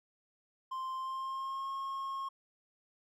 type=tone with pitch glide; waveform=triangle; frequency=1046.5 to 1082.2 Hz; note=C6 to C#6; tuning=0 to -42 cents; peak=-34 dBFS; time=0.71-2.29 s; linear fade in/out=10 ms; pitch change=+58 cents; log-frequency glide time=0.95-1.69 s; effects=none